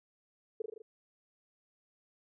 sine tone with echo, 440 Hz, A4, in tune, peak -32 dBFS, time 0.6-0.62 s, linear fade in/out 5 ms, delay 40 ms, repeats 5, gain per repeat -3 dB, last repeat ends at 0.82 s, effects none

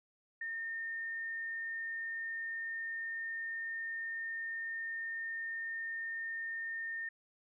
sine tone, 1822 Hz, A#6, 40 cents flat, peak -37 dBFS, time 0.41-7.09 s, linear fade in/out 5 ms, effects none

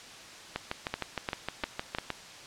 two click trains, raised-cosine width 0.3 ms, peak -15 / -14 dBFS, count 11 / 4, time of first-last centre 0.56-2.103 / 0.94-1.985 s, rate 6.48 / 2.87 Hz, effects white hiss -47 dBFS RMS until 2.46 s + low-pass 6000 Hz 12 dB/octave

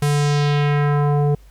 square tone with low-pass filter sweep, 145.8 Hz, D3, 12 cents flat, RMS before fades -17 dBFS, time 0.02-1.35 s, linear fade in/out 5 ms, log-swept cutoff 12000 to 530 Hz, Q 1.5, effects added 50 Hz sine -43 dBFS peak until 1.5 s + pink hiss -56 dBFS RMS until 1.5 s

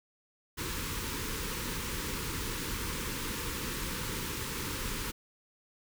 pink band-stop noise, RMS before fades -36 dBFS, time 0.57-5.12 s, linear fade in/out 20 ms, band 530 to 880 Hz, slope 96 dB/octave, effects none

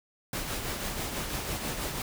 pink noise with tremolo, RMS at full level -32 dBFS, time 0.33-2.02 s, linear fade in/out 2 ms, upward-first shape triangle, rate 6.1 Hz, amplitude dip 45%, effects none

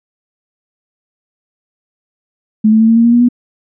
sine tone with pitch steps, 215.9 / 219.7 / 223.5 / 227.4 / 231.4 / 235.4 / 239.6 / 243.7 Hz, A3 / A3 / A3 / A#3 / A#3 / A#3 / A#3 / B3, -33 / -2 / +27 / -43 / -13 / +17 / +48 / -23 cents, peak -5 dBFS, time 2.64-3.288 s, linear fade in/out 10 ms, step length 81 ms, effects none

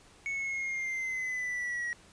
triangle linear sweep, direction down, 2217 to 1901 Hz, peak -30 dBFS, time 0.26-1.93 s, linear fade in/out 0 ms, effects pink hiss -58 dBFS RMS until 2.12 s + resampled to 22050 Hz

